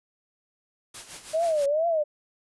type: noise with tremolo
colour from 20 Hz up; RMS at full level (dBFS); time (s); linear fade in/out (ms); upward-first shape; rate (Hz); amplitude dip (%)
white; -39; 0.94-1.66; 5; sine; 6.2; 65
type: tone with vibrato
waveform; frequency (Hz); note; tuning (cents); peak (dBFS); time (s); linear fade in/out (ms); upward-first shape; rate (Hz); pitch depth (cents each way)
sine; 618; D#5; -12; -21; 1.33-2.04; 20; triangle; 2.3; 200
effects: resampled to 24000 Hz